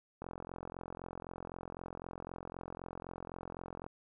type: click train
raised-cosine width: 1 ms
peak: -29 dBFS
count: 161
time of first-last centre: 0.22-3.865 s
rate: 43.9 Hz
effects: none